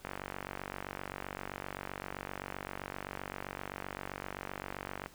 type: click train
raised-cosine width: 0.5 ms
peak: -23 dBFS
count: 240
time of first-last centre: 0.05-5.06 s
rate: 47.7 Hz
effects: pink hiss -58 dBFS RMS until 5.14 s